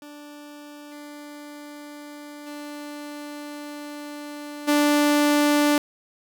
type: tone with level steps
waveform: sawtooth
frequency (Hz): 293.6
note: D4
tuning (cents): 0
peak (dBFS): -36 / -34 / -30 / -13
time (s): 0.02-5.78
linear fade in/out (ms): 2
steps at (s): 0.91 / 2.46 / 4.67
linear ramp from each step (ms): 20
effects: 9-bit